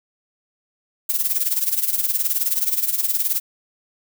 violet noise with tremolo, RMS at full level -18 dBFS, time 1.09-3.4 s, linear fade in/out 10 ms, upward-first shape sine, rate 19 Hz, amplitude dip 75%, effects none

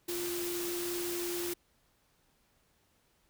sine tone in noise, 349.2 Hz, F4, in tune, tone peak -35 dBFS, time 0.08-1.54 s, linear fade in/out 10 ms, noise white, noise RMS -39 dBFS, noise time 0.08-1.54 s, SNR +1 dB, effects pink hiss -71 dBFS RMS until 3.29 s

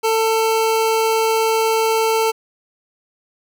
25% pulse tone, 445.9 Hz, A4, 23 cents sharp, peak -11 dBFS, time 0.03-2.32 s, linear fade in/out 20 ms, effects none

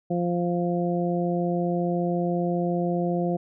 harmonic tone, 174.61 Hz, F3, in tune, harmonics 1 / 2 / 3 / 4, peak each -25 / -28 / -30 / -31 dBFS, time 0.1-3.37 s, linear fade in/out 10 ms, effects none

